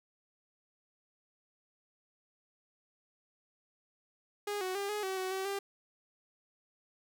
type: tone with pitch steps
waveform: sawtooth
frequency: 411.3 / 371.7 / 400.1 / 418.9 / 380.4 / 374.2 / 382 / 396.9 Hz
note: G#4 / F#4 / G4 / G#4 / F#4 / F#4 / G4 / G4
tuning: -17 / +8 / +35 / +15 / +48 / +20 / -45 / +22 cents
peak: -30 dBFS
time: 4.47-5.59 s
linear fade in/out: 5 ms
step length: 140 ms
effects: none